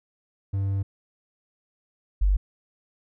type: tone pair in turn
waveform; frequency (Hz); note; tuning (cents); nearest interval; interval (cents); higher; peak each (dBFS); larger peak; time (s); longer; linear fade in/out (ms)
triangle / sine; 98 / 48.3; G2 / G1; 0 / -25; octave; 1225; first; -21 / -17; second; 0.53-0.83 / 2.21-2.37; first; 10
effects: none